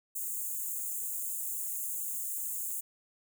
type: high-pass noise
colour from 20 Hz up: white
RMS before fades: -36 dBFS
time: 0.15-2.81 s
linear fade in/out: 10 ms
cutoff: 6700 Hz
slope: 96 dB/octave
effects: none